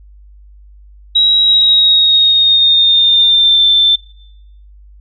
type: tone with pitch glide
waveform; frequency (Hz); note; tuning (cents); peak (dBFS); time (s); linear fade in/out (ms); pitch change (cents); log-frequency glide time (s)
sine; 3848 to 3549; B7 to A7; -46 to +14; -6; 1.15-3.96; 10; -140; 1.41-3.66
effects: noise-tail reverb RT60 0.8 s tail -23 dB re dry + added 50 Hz sine -37 dBFS peak until 5 s